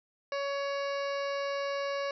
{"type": "harmonic tone", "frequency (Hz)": 560, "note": "C#5", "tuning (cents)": 18, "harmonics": [1, 2, 3, 4, 5, 7, 8, 9, 10], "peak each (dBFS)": [-32, -38, -42, -44, -46, -49, -50, -51, -52], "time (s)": [0.32, 2.11], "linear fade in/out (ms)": 2, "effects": []}